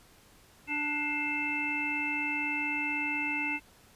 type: harmonic tone with a mistuned harmonic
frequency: 294 Hz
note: D4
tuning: 2 cents sharp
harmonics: 1 / 3 / 5 / 7 / 9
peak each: -37 / -39 / -44 / -34 / -32 dBFS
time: 0.67-3.6 s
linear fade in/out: 50 ms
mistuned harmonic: 7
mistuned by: +50 cents
effects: pink hiss -59 dBFS RMS until 3.95 s + resampled to 32000 Hz